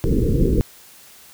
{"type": "low-pass noise", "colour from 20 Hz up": "pink", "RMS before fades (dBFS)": -17, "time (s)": [0.04, 0.61], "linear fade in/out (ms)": 0, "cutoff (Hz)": 490, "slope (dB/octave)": 96, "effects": ["white hiss -46 dBFS RMS until 1.33 s"]}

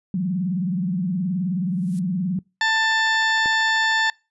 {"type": "tone with vibrato", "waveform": "sine", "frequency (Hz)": 181.8, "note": "F#3", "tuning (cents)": -30, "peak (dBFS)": -20, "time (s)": [0.14, 2.39], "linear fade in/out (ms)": 2, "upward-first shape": "triangle", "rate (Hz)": 19, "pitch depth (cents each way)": 180}
{"type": "noise with exponential growth", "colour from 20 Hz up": "violet", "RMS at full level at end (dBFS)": -38, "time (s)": [1.64, 1.99], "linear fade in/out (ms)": 1, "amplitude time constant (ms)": 75}
{"type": "harmonic tone", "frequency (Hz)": 887, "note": "A5", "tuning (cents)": 14, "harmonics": [1, 2, 3, 4, 5, 6, 8], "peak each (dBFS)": [-24, -19, -35, -27, -31, -36, -37], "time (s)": [2.61, 4.1], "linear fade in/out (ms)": 2}
{"type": "click", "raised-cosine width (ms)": 2, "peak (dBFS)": -21, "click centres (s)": 3.459}
{"effects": ["noise-tail reverb RT60 0.3 s tail -26 dB re dry", "resampled to 24000 Hz"]}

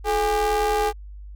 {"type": "ring-modulated tone", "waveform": "square", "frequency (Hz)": 194.9, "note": "G3", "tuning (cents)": -10, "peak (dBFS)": -17, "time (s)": [0.04, 0.93], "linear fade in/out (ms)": 50, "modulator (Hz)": 624, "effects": ["added 50 Hz sine -36 dBFS peak until 1.35 s"]}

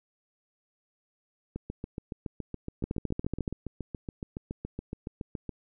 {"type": "two click trains", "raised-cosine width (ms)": 3, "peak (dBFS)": [-17, -22], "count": [10, 29], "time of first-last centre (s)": [[2.84, 3.478], [1.56, 5.493]], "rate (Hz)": [14.1, 7.12], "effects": []}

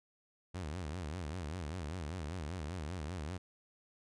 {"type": "tone with vibrato", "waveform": "sawtooth", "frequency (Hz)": 82.41, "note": "E2", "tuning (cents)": 0, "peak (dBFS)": -35, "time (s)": [0.54, 3.38], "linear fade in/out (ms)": 10, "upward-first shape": "sine", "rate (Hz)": 5.1, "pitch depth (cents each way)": 230, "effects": ["resampled to 22050 Hz"]}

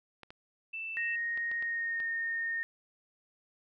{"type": "clicks", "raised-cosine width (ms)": 0.3, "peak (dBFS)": -31, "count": 6, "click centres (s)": [0.233, 0.305, 1.375, 1.515, 1.625, 2.002]}
{"type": "tone", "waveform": "sine", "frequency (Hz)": 2656, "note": "E7", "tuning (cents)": 12, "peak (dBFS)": -36, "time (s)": [0.73, 1.16], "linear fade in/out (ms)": 10}
{"type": "tone with pitch glide", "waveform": "sine", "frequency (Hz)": [1864.7, 1836.9], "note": ["A#6", "A#6"], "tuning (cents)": [0, -26], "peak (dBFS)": -31, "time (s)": [0.97, 2.63], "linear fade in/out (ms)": 0, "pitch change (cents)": -26, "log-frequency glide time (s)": [1.6, 2.07]}
{"effects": []}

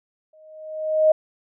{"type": "tone with exponential growth", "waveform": "sine", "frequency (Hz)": 624, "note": "D#5", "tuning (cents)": 5, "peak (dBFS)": -10, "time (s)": [0.33, 1.12], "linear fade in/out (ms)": 5, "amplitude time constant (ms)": 170, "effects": []}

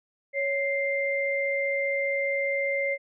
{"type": "tone pair together", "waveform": "sine", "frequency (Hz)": [554.4, 2095], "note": ["C#5", "C7"], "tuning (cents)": [0, 2], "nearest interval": "octave + major seventh", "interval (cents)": 2302, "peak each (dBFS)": -27, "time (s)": [0.33, 2.98], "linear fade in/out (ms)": 50, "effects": []}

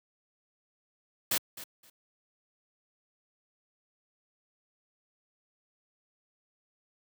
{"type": "noise with echo", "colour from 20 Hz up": "white", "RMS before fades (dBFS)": -28, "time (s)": [1.31, 1.38], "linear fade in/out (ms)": 5, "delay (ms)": 260, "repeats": 2, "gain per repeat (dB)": -15, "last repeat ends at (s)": 1.9, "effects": ["high-pass 100 Hz 12 dB/octave"]}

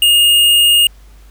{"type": "tone with hard clipping", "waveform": "triangle", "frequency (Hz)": 2843, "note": "F7", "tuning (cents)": 30, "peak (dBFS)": -8, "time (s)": [0.02, 0.87], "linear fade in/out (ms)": 2, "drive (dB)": 18, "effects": ["added 50 Hz sine -38 dBFS peak until 1.3 s", "pink hiss -50 dBFS RMS until 1.3 s"]}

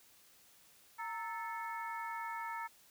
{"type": "harmonic tone with a mistuned harmonic", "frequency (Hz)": 438.1, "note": "A4", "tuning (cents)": -7, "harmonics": [2, 3, 4, 5], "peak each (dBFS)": [-41, -45, -47, -49], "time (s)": [0.98, 2.68], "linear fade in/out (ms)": 20, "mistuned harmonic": 2, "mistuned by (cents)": 89, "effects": ["white hiss -64 dBFS RMS until 2.9 s"]}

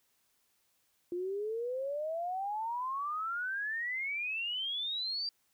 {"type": "exponential sweep", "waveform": "sine", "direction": "up", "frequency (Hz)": [345.2, 4742], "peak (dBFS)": -33, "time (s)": [1.12, 5.29], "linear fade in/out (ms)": 2, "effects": ["white hiss -74 dBFS RMS until 5.53 s"]}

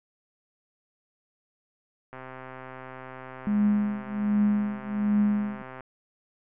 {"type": "click train", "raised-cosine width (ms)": 0.5, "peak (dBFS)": -25, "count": 479, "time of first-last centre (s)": [2.13, 5.807], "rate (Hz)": 130}
{"type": "tone with tremolo", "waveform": "sine", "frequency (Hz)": 207.7, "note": "G#3", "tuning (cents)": 0, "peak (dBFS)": -18, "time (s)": [3.47, 5.62], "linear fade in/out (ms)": 0, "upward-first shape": "triangle", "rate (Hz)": 1.3, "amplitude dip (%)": 95}
{"effects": ["low-pass 2000 Hz 12 dB/octave"]}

